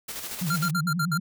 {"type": "noise with tremolo", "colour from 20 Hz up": "white", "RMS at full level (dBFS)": -34, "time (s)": [0.08, 0.71], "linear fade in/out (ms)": 10, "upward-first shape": "square", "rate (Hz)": 13, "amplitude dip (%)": 40}
{"type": "tone with vibrato", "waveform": "sine", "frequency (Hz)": 164.81, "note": "E3", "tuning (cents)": 0, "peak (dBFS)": -25, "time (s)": [0.41, 1.2], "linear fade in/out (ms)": 10, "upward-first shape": "triangle", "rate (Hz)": 9.3, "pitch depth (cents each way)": 230}
{"type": "tone bursts", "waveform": "square", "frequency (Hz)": 1386, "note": "F6", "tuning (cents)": -14, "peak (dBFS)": -25, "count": 6, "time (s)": [0.5, 1.177], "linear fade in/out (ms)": 5, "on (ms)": 62, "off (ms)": 61}
{"effects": []}